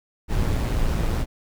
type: noise with amplitude modulation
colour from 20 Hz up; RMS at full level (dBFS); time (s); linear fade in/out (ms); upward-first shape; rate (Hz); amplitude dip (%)
brown; -20; 0.28-1.26; 50; sine; 113; 40
effects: none